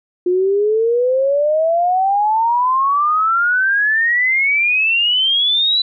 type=exponential sweep; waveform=sine; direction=up; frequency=353.6 to 3999 Hz; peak=-12 dBFS; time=0.26-5.82 s; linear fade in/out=5 ms; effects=none